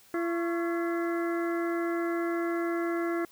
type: harmonic tone with a mistuned harmonic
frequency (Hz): 339.3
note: F4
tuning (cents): -50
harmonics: 1 / 2 / 3 / 4 / 5 / 6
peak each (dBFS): -28 / -37 / -41 / -39 / -41 / -43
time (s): 0.14-3.25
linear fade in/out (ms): 2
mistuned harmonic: 3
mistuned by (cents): +140
effects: white hiss -58 dBFS RMS until 3.31 s